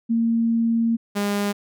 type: tone pair in turn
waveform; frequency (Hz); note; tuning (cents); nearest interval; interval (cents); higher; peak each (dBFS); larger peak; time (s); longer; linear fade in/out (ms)
sine / sawtooth; 229.7 / 203.4; A#3 / G#3; -25 / -36; major second; 211; first; -17 / -17; neither; 0.09-0.97 / 1.15-1.53; first; 20
effects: none